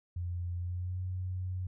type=tone with pitch glide; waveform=sine; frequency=87.8 to 91.9 Hz; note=F2 to F#2; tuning=+10 to -11 cents; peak=-33 dBFS; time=0.16-1.67 s; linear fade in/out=5 ms; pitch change=+79 cents; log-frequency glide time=0.58-1.01 s; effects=none